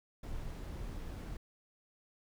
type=noise; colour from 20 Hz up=brown; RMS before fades=-42 dBFS; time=0.23-1.37 s; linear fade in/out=5 ms; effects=none

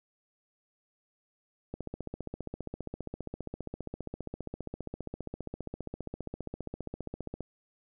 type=click train; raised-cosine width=2 ms; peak=-24 dBFS; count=86; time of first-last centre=1.74-7.407 s; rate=15 Hz; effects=none

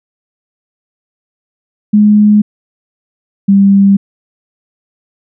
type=tone pair in turn; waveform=sine; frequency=209.4 / 197.65 Hz; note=G#3 / G3; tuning=+15 / +15 cents; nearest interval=minor second; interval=100 cents; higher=first; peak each=-3 dBFS; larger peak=neither; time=1.93-2.42 / 3.48-3.97 s; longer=neither; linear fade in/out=10 ms; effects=none

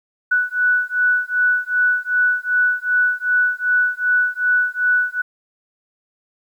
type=beating tone pair; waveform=sine; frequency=1480 / 1482.6 Hz; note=F#6 / F#6; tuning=0 / +3 cents; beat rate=2.6 Hz; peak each=-18 dBFS; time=0.31-5.22 s; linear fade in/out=10 ms; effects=9-bit

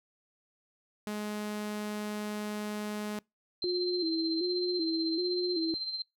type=tone; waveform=sawtooth; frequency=210 Hz; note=G#3; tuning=19 cents sharp; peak=-30 dBFS; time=1.07-3.19 s; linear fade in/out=0 ms
type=tone with tremolo; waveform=sine; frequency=4124 Hz; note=C8; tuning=26 cents flat; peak=-31 dBFS; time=3.62-6.02 s; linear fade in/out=2 ms; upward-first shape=sine; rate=16 Hz; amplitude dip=55%
type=tone with vibrato; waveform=sine; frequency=341.4 Hz; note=F4; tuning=39 cents flat; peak=-29 dBFS; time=3.64-5.74 s; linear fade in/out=0 ms; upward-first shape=square; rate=1.3 Hz; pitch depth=80 cents each way
effects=noise-tail reverb RT60 0.2 s tail -25 dB re dry

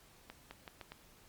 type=accelerating click train; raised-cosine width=0.3 ms; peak=-30 dBFS; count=5; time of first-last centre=0.3-0.92 s; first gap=210 ms; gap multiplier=0.8; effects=pink hiss -62 dBFS RMS until 1.28 s + MP3 96 kbps

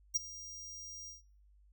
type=tone with ADSR envelope; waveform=square; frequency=5700 Hz; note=F8; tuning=34 cents sharp; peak=-27 dBFS; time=0.14-1.22 s; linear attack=20 ms; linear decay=18 ms; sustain=-19 dB; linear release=140 ms; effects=noise-tail reverb RT60 0.5 s tail -21 dB re dry + added 50 Hz sine -61 dBFS peak until 1.72 s

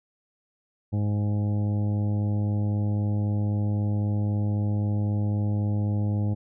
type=harmonic tone with a mistuned harmonic; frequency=103.83 Hz; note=G#2; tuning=in tune; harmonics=1 / 2 / 3 / 4 / 5 / 6 / 7 / 8; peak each=-23 / -30 / -36 / -46 / -42 / -47 / -49 / -48 dBFS; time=0.92-6.35 s; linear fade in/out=20 ms; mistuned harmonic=7; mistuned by=+22 cents; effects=none

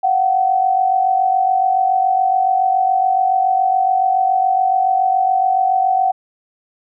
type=tone pair together; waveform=sine; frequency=710 / 757.1 Hz; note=F5 / F#5; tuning=+28 / +40 cents; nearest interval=minor second; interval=112 cents; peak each=-19 / -13 dBFS; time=0.03-6.12 s; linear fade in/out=10 ms; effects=none

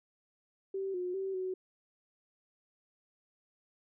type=tone with pitch steps; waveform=sine; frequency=387.2 / 360.5 / 385.1 / 372.3 Hz; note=G4 / F#4 / G4 / F#4; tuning=-21 / -45 / -31 / +11 cents; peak=-33 dBFS; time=0.74-1.54 s; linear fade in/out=5 ms; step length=200 ms; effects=none

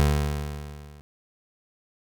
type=tone with level ramp; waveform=25% pulse; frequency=73.42 Hz; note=D2; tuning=in tune; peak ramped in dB=-13 to -42 dBFS; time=0-1.01 s; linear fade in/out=0 ms; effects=none

